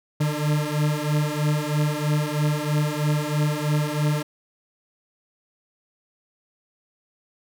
40% pulse beating tone pair, 148.2 / 151.3 Hz, D3 / D#3, +16 / -48 cents, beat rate 3.1 Hz, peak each -23 dBFS, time 0.2-4.23 s, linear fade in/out 10 ms, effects none

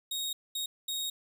sawtooth tone bursts at uneven times, 3754 Hz, A#7, 11 cents sharp, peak -29 dBFS, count 3, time 0.11-0.33 / 0.55-0.66 / 0.88-1.1 s, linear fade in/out 5 ms, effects none

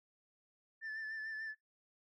sine tone with vibrato, 1760 Hz, A6, in tune, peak -38 dBFS, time 0.81-1.55 s, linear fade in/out 50 ms, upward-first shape sine, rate 6.8 Hz, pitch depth 32 cents each way, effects noise-tail reverb RT60 0.2 s tail -25 dB re dry + tanh soft clip ceiling -39 dBFS

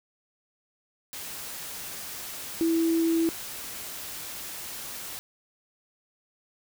sine tone in noise, 329.6 Hz, E4, in tune, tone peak -21 dBFS, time 2.61-3.29 s, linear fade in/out 0 ms, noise white, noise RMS -38 dBFS, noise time 1.13-5.19 s, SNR +14 dB, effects none

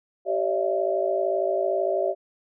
sine tone cluster, 386.9 / 561 / 614 / 672 Hz, G4 / C#5 / D#5 / E5, -23 / +21 / -23 / +33 cents, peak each -27 dBFS, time 0.25-2.15 s, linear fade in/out 50 ms, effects none

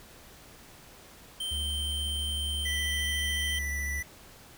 square tone, 3122 Hz, G7, 8 cents flat, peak -32 dBFS, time 1.4-3.59 s, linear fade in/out 5 ms
triangle tone with pitch glide, 71.2 to 70.5 Hz, C#2 to C#2, +47 to +30 cents, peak -31 dBFS, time 1.51-4.01 s, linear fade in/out 10 ms, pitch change -17 cents, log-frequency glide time 2.02-3.63 s
square tone with vibrato, 1975.5 Hz, B6, in tune, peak -33 dBFS, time 2.65-4.03 s, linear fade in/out 10 ms, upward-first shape square, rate 14 Hz, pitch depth 10 cents each way
effects pink hiss -52 dBFS RMS until 4.57 s

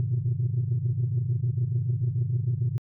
sine tone cluster, 102.6 / 117.9 / 124.7 / 152.6 Hz, G#2 / A#2 / B2 / D#3, -21 / +20 / +17 / -33 cents, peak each -30 / -27 / -25 / -33 dBFS, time 0-2.78 s, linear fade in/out 0 ms, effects tanh soft clip ceiling -18 dBFS

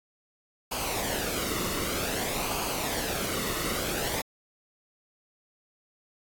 pink noise with flanger, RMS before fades -31 dBFS, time 0.71-4.22 s, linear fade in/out 10 ms, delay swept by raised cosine 0.53 to 1.26 ms, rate 0.53 Hz, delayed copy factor -0.55, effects AAC 64 kbps

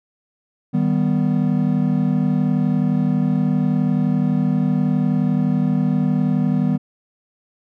triangle chord, Eb augmented, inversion none, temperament equal with one note detuned, 155.56 / 194.76 / 246.9 Hz, Eb3 / G3 / B3, 0 / -11 / 0 cents, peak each -18 dBFS, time 0.73-6.78 s, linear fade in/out 20 ms, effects none

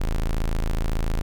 40% pulse tone, 27.24 Hz, A0, 16 cents flat, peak -20 dBFS, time 0-1.22 s, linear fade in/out 10 ms, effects none

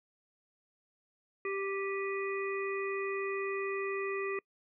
harmonic tone with a mistuned harmonic, 392 Hz, G4, in tune, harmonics 1 / 3 / 5 / 6, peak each -34 / -41 / -41 / -42 dBFS, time 1.45-4.39 s, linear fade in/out 2 ms, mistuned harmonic 6, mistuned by +86 cents, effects noise-tail reverb RT60 0.1 s tail -26 dB re dry

